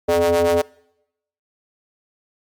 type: ring-modulated tone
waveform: square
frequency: 84.8 Hz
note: E2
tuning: 50 cents sharp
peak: -12 dBFS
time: 0.08-0.62 s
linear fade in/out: 10 ms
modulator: 513 Hz
effects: noise-tail reverb RT60 0.8 s tail -24 dB re dry + MP3 96 kbps